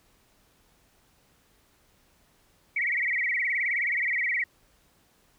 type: tone with vibrato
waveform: sine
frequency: 2085 Hz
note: C7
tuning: 7 cents flat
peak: -24 dBFS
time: 2.76-4.44 s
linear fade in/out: 5 ms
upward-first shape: sine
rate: 19 Hz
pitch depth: 180 cents each way
effects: pink hiss -64 dBFS RMS until 5.38 s